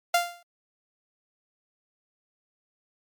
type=tone with exponential decay; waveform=sawtooth; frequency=696 Hz; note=F5; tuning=6 cents flat; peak=-13 dBFS; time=0.14-0.43 s; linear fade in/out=5 ms; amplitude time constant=62 ms; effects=MP3 96 kbps